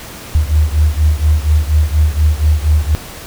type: beating tone pair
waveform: sine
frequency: 74.7 / 78.9 Hz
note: D2 / D#2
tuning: +30 / +25 cents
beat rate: 4.2 Hz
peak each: -11 / -13 dBFS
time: 0.35-2.95 s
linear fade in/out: 0 ms
effects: pink hiss -31 dBFS RMS until 3.26 s